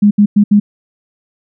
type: tone bursts at uneven times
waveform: sine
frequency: 206 Hz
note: G#3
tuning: 14 cents flat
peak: -4 dBFS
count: 4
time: 0.02-0.11 / 0.18-0.26 / 0.36-0.44 / 0.51-0.6 s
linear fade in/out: 10 ms
effects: none